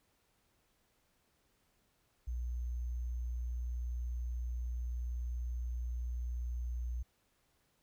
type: tone with sample-and-hold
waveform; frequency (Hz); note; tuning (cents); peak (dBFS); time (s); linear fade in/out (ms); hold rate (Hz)
sine; 60.4; B1; -38; -35; 2.27-7.03; 10; 6300
effects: pink hiss -75 dBFS RMS until 7.82 s

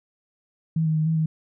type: tone with pitch steps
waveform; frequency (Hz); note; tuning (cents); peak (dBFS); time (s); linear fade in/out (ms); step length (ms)
sine; 161.1 / 157.3 / 155.9 / 161.3 / 158.1; E3 / D#3 / D#3 / E3 / D#3; -39 / +19 / +4 / -37 / +28; -19; 0.76-1.26; 5; 100
effects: none

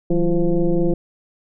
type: tone with frequency modulation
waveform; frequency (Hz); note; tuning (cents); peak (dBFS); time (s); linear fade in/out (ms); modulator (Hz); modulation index
sine; 164.81; E3; 0; -14; 0.1-0.94; 5; 177; 1.7
effects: none

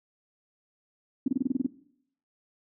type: tone bursts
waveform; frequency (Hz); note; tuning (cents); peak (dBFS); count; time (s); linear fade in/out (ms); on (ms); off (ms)
sine; 264.9; C4; +22; -21; 9; 1.26-1.665; 5; 21; 27
effects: noise-tail reverb RT60 0.7 s tail -19 dB re dry

